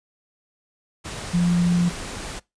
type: tone in noise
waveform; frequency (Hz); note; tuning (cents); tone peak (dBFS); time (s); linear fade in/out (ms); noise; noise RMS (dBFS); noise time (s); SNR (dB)
sine; 174.8; F3; +2; -16; 1.33-1.9; 20; pink; -33; 1.04-2.4; +14
effects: noise-tail reverb RT60 0.2 s tail -22 dB re dry + resampled to 22050 Hz